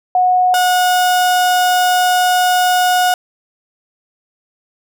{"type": "tone pair in turn", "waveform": ["sine", "35% pulse"], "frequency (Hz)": [731, 726.9], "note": ["F#5", "F#5"], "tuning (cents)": [-21, -31], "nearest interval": "unison", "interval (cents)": 10, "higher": "first", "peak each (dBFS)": -9, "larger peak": "neither", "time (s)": [[0.15, 0.54], [0.54, 3.14]], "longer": "second", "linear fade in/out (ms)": 2, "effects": []}